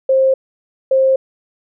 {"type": "tone pair in turn", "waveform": "sine", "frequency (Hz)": [530, 530], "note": ["C5", "C5"], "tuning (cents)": [22, 22], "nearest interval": "unison", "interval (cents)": 0, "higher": "neither", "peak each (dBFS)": -9, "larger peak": "neither", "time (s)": [[0.09, 0.34], [0.91, 1.16]], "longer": "neither", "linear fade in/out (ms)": 5, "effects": []}